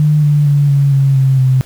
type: tone with pitch steps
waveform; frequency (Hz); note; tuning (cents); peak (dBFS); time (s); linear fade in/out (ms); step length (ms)
sine; 150.7 / 147.09 / 143.56 / 140.12 / 136.76 / 133.49 / 130.29; D3 / D3 / D3 / C#3 / C#3 / C3 / C3; +45 / +3 / -39 / +19 / -23 / +35 / -7; -7; 0-1.61; 0; 230
effects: pink hiss -39 dBFS RMS until 1.65 s